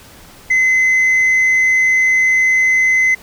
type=tone; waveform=sine; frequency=2045 Hz; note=C7; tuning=40 cents flat; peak=-7 dBFS; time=0.5-3.15 s; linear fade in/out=10 ms; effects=tanh soft clip ceiling -9 dBFS + pink hiss -41 dBFS RMS until 3.22 s